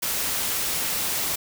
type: noise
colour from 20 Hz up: white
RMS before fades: -26 dBFS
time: 0.02-1.36 s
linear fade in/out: 10 ms
effects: none